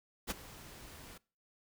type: noise with ADSR envelope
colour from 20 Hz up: pink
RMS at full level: -34 dBFS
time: 0.27-1.18 s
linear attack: 37 ms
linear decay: 19 ms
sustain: -18 dB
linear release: 8 ms
effects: noise-tail reverb RT60 0.4 s tail -24 dB re dry